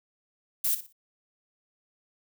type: noise with echo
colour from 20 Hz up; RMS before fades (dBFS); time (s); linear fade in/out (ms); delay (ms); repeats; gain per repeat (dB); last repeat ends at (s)
violet; -26; 0.64-0.75; 5; 59; 3; -12; 0.927
effects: none